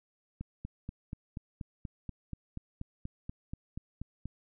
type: click train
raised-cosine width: 5 ms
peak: -26 dBFS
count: 17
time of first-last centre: 0.41-4.256 s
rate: 4.16 Hz
effects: none